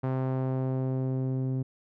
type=tone with low-pass filter sweep; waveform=sawtooth; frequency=130.81 Hz; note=C3; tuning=in tune; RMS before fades=-29 dBFS; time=0.03-1.63 s; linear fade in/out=10 ms; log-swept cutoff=1100 to 290 Hz; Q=0.86; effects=none